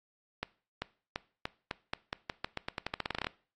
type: accelerating click train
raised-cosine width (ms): 0.3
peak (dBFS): -17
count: 22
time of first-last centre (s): 0.43-3.269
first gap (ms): 390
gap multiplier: 0.87
effects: noise-tail reverb RT60 0.4 s tail -21 dB re dry + AAC 32 kbps